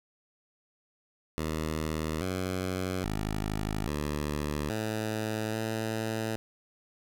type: tone with pitch steps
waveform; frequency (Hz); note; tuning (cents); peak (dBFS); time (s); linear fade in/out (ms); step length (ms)
10% pulse; 78.4 / 92.7 / 52.4 / 74.1 / 109.1 / 111.2; D#2 / F#2 / G#1 / D2 / A2 / A2; +14 / +4 / +16 / +16 / -14 / +19; -22; 1.38-6.36; 0; 830
effects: none